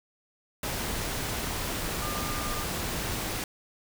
sine tone in noise, 1203 Hz, D6, 41 cents sharp, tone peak -37 dBFS, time 2.02-2.64 s, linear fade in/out 2 ms, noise pink, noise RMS -32 dBFS, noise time 0.63-3.44 s, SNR -8 dB, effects none

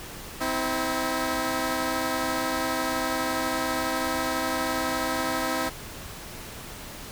10% pulse tone pair together, 260.1 / 322.1 Hz, C4 / E4, -10 / -40 cents, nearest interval major third, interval 370 cents, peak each -20 dBFS, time 0.4-5.7 s, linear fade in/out 20 ms, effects pink hiss -40 dBFS RMS until 7.11 s

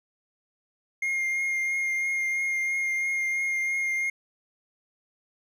triangle tone with vibrato, 2127 Hz, C7, 28 cents sharp, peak -23 dBFS, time 1.02-4.1 s, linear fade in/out 5 ms, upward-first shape triangle, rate 3 Hz, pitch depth 17 cents each way, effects none

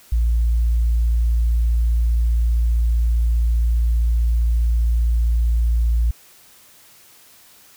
sine tone, 57.6 Hz, A#1, 20 cents flat, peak -13 dBFS, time 0.12-6.11 s, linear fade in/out 5 ms, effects tanh soft clip ceiling -11 dBFS + white hiss -49 dBFS RMS until 7.76 s

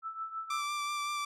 sine tone with tremolo, 1318.5 Hz, E6, in tune, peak -33 dBFS, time 0.02-0.66 s, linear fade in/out 50 ms, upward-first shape triangle, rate 6.2 Hz, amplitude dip 80%
sawtooth tone with vibrato, 1174.7 Hz, D6, in tune, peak -29 dBFS, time 0.5-1.25 s, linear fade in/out 5 ms, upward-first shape sine, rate 5.3 Hz, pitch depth 15 cents each way
effects low-pass 9000 Hz 12 dB/octave

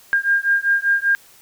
sine beating tone pair, 1606 / 1611.1 Hz, G6 / G6, +41 / +47 cents, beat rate 5.1 Hz, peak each -18 dBFS, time 0.13-1.15 s, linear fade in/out 0 ms, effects white hiss -49 dBFS RMS until 1.41 s

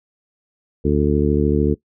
harmonic tone, 73.42 Hz, D2, in tune, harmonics 1 / 2 / 3 / 4 / 5 / 6, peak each -21 / -21 / -21 / -21 / -21 / -21 dBFS, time 0.84-1.75 s, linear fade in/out 20 ms, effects noise-tail reverb RT60 0.1 s tail -20 dB re dry

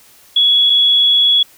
sine tone pair in turn, 3368 / 3368 Hz, G#7 / G#7, +24 / +24 cents, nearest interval unison, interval 0 cents, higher neither, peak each -8 dBFS, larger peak neither, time 0.36-0.7 / 0.7-1.43 s, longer second, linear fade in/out 5 ms, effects white hiss -46 dBFS RMS until 1.57 s

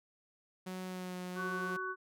sawtooth tone with pitch glide, 185 to 181.19 Hz, F#3 to F#3, 0 to -36 cents, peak -36 dBFS, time 0.66-1.77 s, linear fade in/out 10 ms, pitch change -36 cents, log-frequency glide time 0.85-1.18 s
harmonic tone, 373.6 Hz, F#4, 17 cents sharp, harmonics 1 / 3 / 4, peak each -42 / -40 / -39 dBFS, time 1.35-1.96 s, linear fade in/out 50 ms
effects none

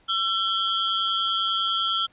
sine tone cluster, 1345 / 3140 / 3338 Hz, E6 / G7 / G#7, +34 / +2 / +8 cents, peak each -26 dBFS, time 0.08-2.07 s, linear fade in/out 20 ms, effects pink hiss -60 dBFS RMS until 2.12 s + resampled to 8000 Hz

